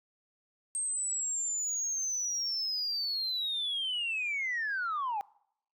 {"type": "linear sweep", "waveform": "sine", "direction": "down", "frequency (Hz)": [8450, 784], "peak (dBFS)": -29, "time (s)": [0.75, 5.21], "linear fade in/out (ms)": 0, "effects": ["noise-tail reverb RT60 0.7 s tail -24 dB re dry", "tanh soft clip ceiling -27 dBFS"]}